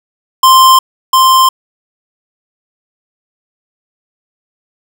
square tone with echo, 1046.5 Hz, C6, in tune, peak -3 dBFS, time 0.43-0.79 s, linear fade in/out 5 ms, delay 700 ms, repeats 1, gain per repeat -2 dB, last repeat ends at 1.49 s, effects none

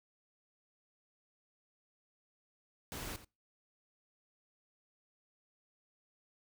pink noise with echo, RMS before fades -43 dBFS, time 2.92-3.16 s, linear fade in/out 0 ms, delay 86 ms, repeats 1, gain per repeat -14 dB, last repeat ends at 3.246 s, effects noise-tail reverb RT60 0.3 s tail -26 dB re dry

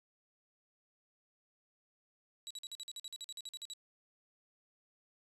30% pulse tone bursts, 3900 Hz, B7, 23 cents flat, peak -40 dBFS, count 16, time 2.47-3.735 s, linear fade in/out 0 ms, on 35 ms, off 47 ms, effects resampled to 32000 Hz

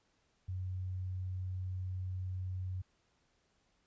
sine tone, 92.5 Hz, F#2, in tune, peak -36 dBFS, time 0.48-2.82 s, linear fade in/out 10 ms, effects pink hiss -75 dBFS RMS until 3.86 s + resampled to 16000 Hz

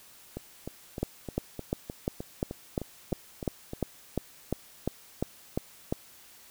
two click trains, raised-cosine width 2 ms, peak -22 / -14 dBFS, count 12 / 15, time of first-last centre 0.37-3.734 / 1.03-5.925 s, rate 3.27 / 2.86 Hz, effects white hiss -54 dBFS RMS until 6.5 s

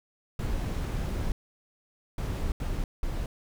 brown noise bursts at uneven times, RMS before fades -30 dBFS, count 4, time 0.39-1.32 / 2.18-2.52 / 2.6-2.84 / 3.03-3.26 s, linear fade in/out 2 ms, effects none

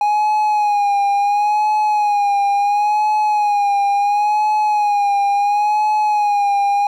triangle tone with vibrato, 827 Hz, G#5, 8 cents flat, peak -11 dBFS, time 0.01-6.87 s, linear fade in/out 2 ms, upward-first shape sine, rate 0.72 Hz, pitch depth 49 cents each way, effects none

